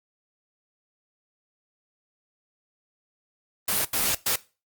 white noise bursts at uneven times, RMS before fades -24 dBFS, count 3, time 3.68-3.85 / 3.93-4.15 / 4.26-4.36 s, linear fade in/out 5 ms, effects noise-tail reverb RT60 0.3 s tail -19 dB re dry + Opus 32 kbps

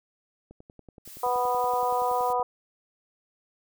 click train, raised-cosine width 2 ms, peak -34 dBFS, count 21, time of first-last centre 0.51-2.397 s, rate 10.6 Hz
blue noise, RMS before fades -45 dBFS, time 1.05-2.33 s, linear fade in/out 5 ms
harmonic tone, 246.9 Hz, B3, in tune, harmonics 2 / 3 / 4 / 5, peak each -29 / -27 / -27 / -34 dBFS, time 1.23-2.43 s, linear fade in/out 5 ms
effects none

